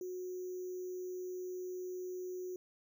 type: tone with sample-and-hold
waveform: sine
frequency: 364.8 Hz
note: F#4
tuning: 24 cents flat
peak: -39 dBFS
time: 0.01-2.56 s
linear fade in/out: 2 ms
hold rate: 6300 Hz
effects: none